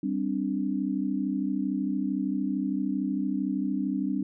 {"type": "chord", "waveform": "sine", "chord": "G suspended fourth", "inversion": "none", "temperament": "equal with one note detuned", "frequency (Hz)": [196, 260.6, 293.7], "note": ["G3", "C4", "D4"], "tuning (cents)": [0, -7, 0], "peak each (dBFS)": -30, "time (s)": [0.03, 4.23], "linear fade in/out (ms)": 5, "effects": []}